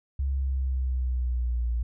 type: exponential sweep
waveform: sine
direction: down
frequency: 68.6 to 58.27 Hz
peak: -24 dBFS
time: 0.19-1.83 s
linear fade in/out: 5 ms
effects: none